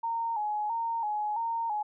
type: tone with vibrato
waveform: sine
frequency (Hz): 880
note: A5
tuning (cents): 0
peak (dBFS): -28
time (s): 0.03-1.83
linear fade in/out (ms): 10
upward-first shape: square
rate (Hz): 1.5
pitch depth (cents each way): 77
effects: none